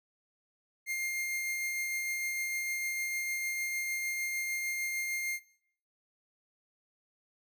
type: tone with tremolo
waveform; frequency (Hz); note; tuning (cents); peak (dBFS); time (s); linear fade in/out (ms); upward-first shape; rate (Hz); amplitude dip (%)
45% pulse; 2117; C7; +20; -31; 0.86-5.4; 50; triangle; 6.6; 25
effects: noise-tail reverb RT60 0.6 s tail -18 dB re dry